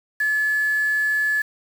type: tone with quantisation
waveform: sine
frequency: 1717 Hz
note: A6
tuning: 43 cents flat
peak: -18 dBFS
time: 0.2-1.42 s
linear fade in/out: 5 ms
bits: 6
effects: none